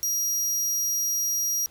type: tone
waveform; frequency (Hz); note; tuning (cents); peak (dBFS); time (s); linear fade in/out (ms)
sawtooth; 5720; F8; +41; -21; 0.03-1.66; 0
effects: pink hiss -55 dBFS RMS until 1.7 s